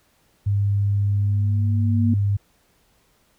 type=tone; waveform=sine; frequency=100.8 Hz; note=G2; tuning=49 cents sharp; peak=-17 dBFS; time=0.46-2.37 s; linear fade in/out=10 ms
type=tone with exponential growth; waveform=sine; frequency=234.6 Hz; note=A#3; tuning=11 cents sharp; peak=-17 dBFS; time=0.62-2.14 s; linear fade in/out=5 ms; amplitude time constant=330 ms
effects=pink hiss -62 dBFS RMS until 3.38 s